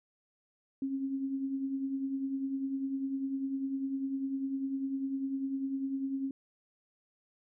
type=tone with tremolo; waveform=sine; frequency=270.5 Hz; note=C#4; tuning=42 cents flat; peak=-29 dBFS; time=0.82-6.31 s; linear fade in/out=2 ms; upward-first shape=triangle; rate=10 Hz; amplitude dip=55%; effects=none